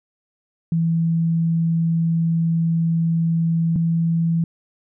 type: tone pair in turn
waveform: sine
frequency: 165.3 / 165.94 Hz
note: E3 / E3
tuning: +5 / +12 cents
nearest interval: unison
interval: 7 cents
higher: second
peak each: -16 dBFS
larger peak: neither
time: 0.72-3.76 / 3.76-4.44 s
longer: first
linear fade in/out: 2 ms
effects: none